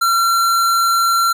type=tone; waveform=square; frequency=1364 Hz; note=F6; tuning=41 cents flat; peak=-13 dBFS; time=0.01-1.33 s; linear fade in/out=10 ms; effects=none